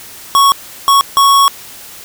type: tone bursts at uneven times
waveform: square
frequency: 1108.7 Hz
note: C#6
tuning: in tune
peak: -6 dBFS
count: 3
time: 0.35-0.52 / 0.88-1.01 / 1.17-1.48 s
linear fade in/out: 0 ms
effects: white hiss -33 dBFS RMS until 2.04 s